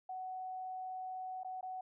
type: tone with dropouts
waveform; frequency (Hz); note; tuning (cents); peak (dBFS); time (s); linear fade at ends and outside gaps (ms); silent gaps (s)
sine; 746; F#5; +14; -40; 0.09-1.81; 5; 1.434-1.446 / 1.61-1.628
effects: none